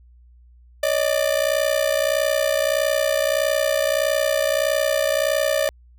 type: ring-modulated tone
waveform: 45% pulse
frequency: 594 Hz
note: D5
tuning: 20 cents sharp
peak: -15 dBFS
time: 0.83-5.69 s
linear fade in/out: 0 ms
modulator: 30.8 Hz
effects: added 60 Hz sine -47 dBFS peak until 5.98 s